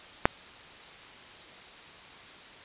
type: click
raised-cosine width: 0.5 ms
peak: -3 dBFS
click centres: 0.255 s
effects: white hiss -48 dBFS RMS until 2.64 s + resampled to 8000 Hz